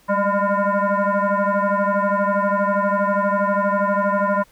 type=tone with frequency modulation; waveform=sine; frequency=207.7 Hz; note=G#3; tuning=in tune; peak=-16 dBFS; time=0.08-4.44 s; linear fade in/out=20 ms; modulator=403 Hz; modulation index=2.9; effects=pink hiss -55 dBFS RMS until 4.51 s